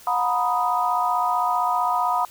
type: chord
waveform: sine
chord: B major seventh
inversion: second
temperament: equal with one note detuned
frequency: 722.3 / 932.3 / 987.8 / 1244.5 Hz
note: F#5 / A#5 / B5 / D#6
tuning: -42 / 0 / 0 / 0 cents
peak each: -24 / -28 / -23 / -25 dBFS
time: 0.07-2.25 s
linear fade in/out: 2 ms
effects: white hiss -47 dBFS RMS until 2.3 s